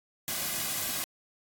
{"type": "noise with comb filter", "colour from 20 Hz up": "white", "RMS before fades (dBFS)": -32, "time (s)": [0.28, 1.04], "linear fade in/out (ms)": 0, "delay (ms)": 2.2, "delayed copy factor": -0.6, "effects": ["AAC 64 kbps"]}